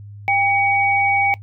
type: tone pair together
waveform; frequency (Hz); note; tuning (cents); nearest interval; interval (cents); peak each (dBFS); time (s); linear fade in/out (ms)
sine; 797.6 / 2256; G5 / C#7; +30 / +30; octave + tritone; 1800; -17; 0.28-1.34; 0
effects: noise-tail reverb RT60 0.1 s tail -21 dB re dry + added 102 Hz sine -34 dBFS peak until 1.42 s